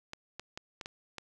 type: clicks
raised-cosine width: 0.2 ms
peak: -23 dBFS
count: 6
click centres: 0.134 / 0.396 / 0.575 / 0.812 / 0.859 / 1.183 s
effects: none